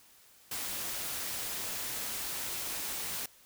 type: noise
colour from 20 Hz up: white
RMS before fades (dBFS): -37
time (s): 0.51-3.26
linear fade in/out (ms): 5
effects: white hiss -60 dBFS RMS until 3.45 s